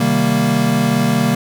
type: chord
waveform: square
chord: C minor seventh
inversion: none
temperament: equal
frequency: 130.81 / 155.56 / 196 / 233.1 Hz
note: C3 / Eb3 / G3 / Bb3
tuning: 0 / 0 / 0 / 0 cents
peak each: -21 / -21 / -20 / -17 dBFS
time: 0-1.35 s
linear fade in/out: 5 ms
effects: none